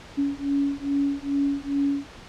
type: beating tone pair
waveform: sine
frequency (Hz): 280 / 282.4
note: C#4 / C#4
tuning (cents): +18 / +32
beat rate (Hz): 2.4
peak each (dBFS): -25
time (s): 0.17-2.07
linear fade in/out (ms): 20
effects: pink hiss -44 dBFS RMS until 2.28 s + low-pass 5000 Hz 12 dB/octave